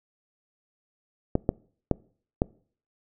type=clicks; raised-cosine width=2 ms; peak=-8 dBFS; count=4; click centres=1.354 / 1.491 / 1.913 / 2.419 s; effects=noise-tail reverb RT60 0.5 s tail -24 dB re dry